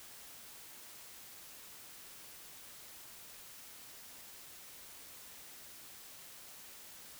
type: silence
effects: white hiss -53 dBFS RMS until 7.19 s